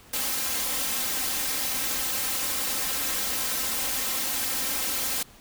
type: noise with comb filter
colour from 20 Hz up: white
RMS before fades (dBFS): -28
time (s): 0.13-5.23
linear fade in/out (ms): 5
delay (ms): 3.8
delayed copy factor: +0.85
effects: pink hiss -52 dBFS RMS until 5.4 s